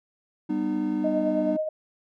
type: chord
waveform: triangle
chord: G augmented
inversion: none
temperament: equal with one note detuned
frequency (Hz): 196 / 246.9 / 304.7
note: G3 / B3 / D#4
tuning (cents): 0 / 0 / -36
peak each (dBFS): -29 / -28 / -24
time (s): 0.49-1.57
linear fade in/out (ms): 10
type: tone with tremolo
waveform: sine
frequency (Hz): 622.3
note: D#5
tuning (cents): 0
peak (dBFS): -22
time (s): 1.04-1.69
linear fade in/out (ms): 5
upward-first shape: triangle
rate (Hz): 9.4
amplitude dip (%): 60
effects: none